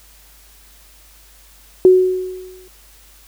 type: tone with exponential decay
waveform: sine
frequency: 370 Hz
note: F#4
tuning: in tune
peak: -3 dBFS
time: 1.85-2.68 s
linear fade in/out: 1 ms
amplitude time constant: 180 ms
effects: added 50 Hz sine -48 dBFS peak until 3.27 s + white hiss -48 dBFS RMS until 3.27 s